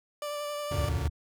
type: tone with vibrato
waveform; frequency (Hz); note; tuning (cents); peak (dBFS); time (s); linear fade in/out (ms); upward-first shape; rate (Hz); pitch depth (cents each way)
30% pulse; 587.3; D5; 0; -30; 0.22-0.89; 2; sine; 11; 14
type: chord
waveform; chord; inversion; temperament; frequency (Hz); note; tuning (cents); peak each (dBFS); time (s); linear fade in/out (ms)
45% pulse; Gb augmented; none; just; 92.5 / 115.62 / 144.53; Gb2 / Bb2 / D3; 0 / -14 / -27; -34 / -35 / -36; 0.71-1.08; 5
type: tone bursts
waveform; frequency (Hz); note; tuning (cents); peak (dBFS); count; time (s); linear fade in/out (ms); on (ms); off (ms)
sine; 74.6; D2; +28; -27; 3; 0.77-1.098; 10; 84; 38
effects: none